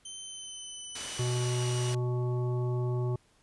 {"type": "tone with pitch glide", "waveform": "15% pulse", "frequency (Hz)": [3089, 2916], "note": ["G7", "F#7"], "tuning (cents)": [-26, -26], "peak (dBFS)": -33, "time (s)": [0.05, 1.93], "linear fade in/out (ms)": 5, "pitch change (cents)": -100, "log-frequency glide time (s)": [0.21, 1.59]}
{"type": "low-pass noise", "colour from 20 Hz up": "white", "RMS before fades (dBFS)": -41, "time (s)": [0.95, 1.95], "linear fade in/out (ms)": 5, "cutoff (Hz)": 7400, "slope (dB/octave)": 12}
{"type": "harmonic tone", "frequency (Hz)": 123.4, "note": "B2", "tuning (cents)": -1, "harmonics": [1, 3, 5, 7, 9], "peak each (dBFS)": [-28, -35, -45, -46, -48], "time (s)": [1.19, 3.16], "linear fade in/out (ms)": 5}
{"effects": ["pink hiss -66 dBFS RMS until 3.42 s", "resampled to 24000 Hz"]}